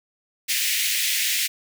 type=high-pass noise; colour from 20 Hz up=pink; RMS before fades=-23 dBFS; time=0.48-1.48 s; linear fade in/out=20 ms; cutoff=1900 Hz; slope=48 dB/octave; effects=none